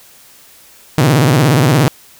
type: tone with vibrato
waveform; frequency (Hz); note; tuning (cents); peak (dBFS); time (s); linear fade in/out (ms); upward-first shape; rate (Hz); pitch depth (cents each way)
sawtooth; 138.4; C#3; -2; -4; 0.98-1.88; 0; sine; 17; 270
effects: white hiss -43 dBFS RMS until 2.19 s